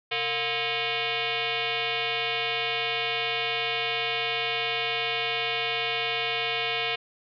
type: tone with frequency modulation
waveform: sine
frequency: 126.4 Hz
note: B2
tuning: 41 cents sharp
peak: -25 dBFS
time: 0.11-6.96 s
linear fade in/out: 10 ms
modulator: 585 Hz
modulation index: 5.7
effects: none